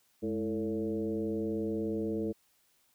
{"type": "tone with frequency modulation", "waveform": "sine", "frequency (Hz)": 328.9, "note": "E4", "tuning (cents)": -4, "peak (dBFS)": -30, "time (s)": [0.22, 2.33], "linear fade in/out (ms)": 20, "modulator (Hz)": 117, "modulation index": 1.4, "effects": ["white hiss -70 dBFS RMS until 2.94 s"]}